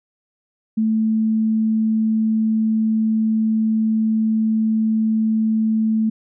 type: tone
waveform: sine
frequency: 220 Hz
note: A3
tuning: in tune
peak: -15 dBFS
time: 0.77-6.1 s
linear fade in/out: 10 ms
effects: none